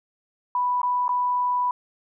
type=tone with dropouts; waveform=sine; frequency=987.8 Hz; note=B5; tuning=in tune; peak=-20 dBFS; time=0.55-1.71 s; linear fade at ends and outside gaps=2 ms; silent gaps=0.817-0.831 / 1.081-1.091 s; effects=none